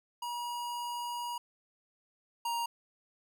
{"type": "tone pair in turn", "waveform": "square", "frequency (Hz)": [959, 938.2], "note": ["A#5", "A#5"], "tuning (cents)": [49, 11], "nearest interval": "unison", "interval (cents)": 38, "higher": "first", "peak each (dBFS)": [-36, -32], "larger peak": "second", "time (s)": [[0.22, 1.38], [2.45, 2.66]], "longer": "first", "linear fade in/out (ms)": 5, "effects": []}